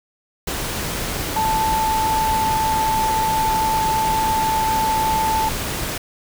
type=tone in noise; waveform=sine; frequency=880 Hz; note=A5; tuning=in tune; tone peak=-17 dBFS; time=1.36-5.49 s; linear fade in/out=5 ms; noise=pink; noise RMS=-25 dBFS; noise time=0.47-5.98 s; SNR=+5 dB; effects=none